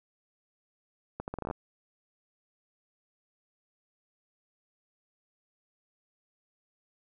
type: accelerating click train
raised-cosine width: 1 ms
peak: -21 dBFS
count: 10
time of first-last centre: 1.2-1.511 s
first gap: 79 ms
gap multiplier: 0.77
effects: none